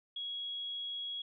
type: tone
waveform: sine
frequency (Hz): 3322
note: G#7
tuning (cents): 0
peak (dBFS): -37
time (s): 0.16-1.22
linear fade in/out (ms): 5
effects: none